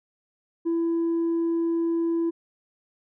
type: tone with tanh clipping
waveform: triangle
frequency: 333.9 Hz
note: E4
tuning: 22 cents sharp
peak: -22 dBFS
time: 0.65-2.31 s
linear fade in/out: 20 ms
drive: 6 dB
effects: none